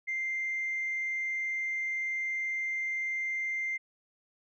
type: tone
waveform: sine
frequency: 2093 Hz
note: C7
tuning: in tune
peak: -29 dBFS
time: 0.07-3.78 s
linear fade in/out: 20 ms
effects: tanh soft clip ceiling -26 dBFS